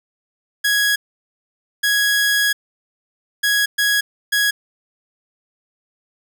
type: tone bursts at uneven times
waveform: sawtooth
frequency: 1663 Hz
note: G#6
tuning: 2 cents sharp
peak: -11 dBFS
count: 5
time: 0.64-0.96 / 1.83-2.53 / 3.43-3.66 / 3.78-4.01 / 4.32-4.51 s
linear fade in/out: 10 ms
effects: none